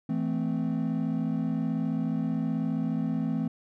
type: chord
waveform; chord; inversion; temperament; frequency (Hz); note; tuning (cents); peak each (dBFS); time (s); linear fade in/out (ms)
triangle; A minor; second; equal with one note detuned; 164.81 / 220 / 258.8; E3 / A3 / C4; 0 / 0 / -19; -28; 0.09-3.48; 5
effects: tanh soft clip ceiling -17 dBFS